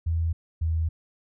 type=tone pair in turn; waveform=sine; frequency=82.41 / 80.99 Hz; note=E2 / E2; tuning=0 / -30 cents; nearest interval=unison; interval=30 cents; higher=first; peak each=-22 dBFS; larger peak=neither; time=0.06-0.33 / 0.61-0.89 s; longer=second; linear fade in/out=10 ms; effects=none